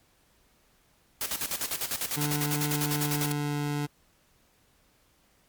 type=noise with tremolo; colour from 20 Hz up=white; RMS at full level=-30 dBFS; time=1.21-3.32 s; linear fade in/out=2 ms; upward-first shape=square; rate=10 Hz; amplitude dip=70%
type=tone with pitch glide; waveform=25% pulse; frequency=147.5 to 146.14 Hz; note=D3 to D3; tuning=+8 to -8 cents; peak=-24 dBFS; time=2.16-3.87 s; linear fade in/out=20 ms; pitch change=-16 cents; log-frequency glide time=3.02-3.53 s
effects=pink hiss -65 dBFS RMS until 5.48 s + MP3 96 kbps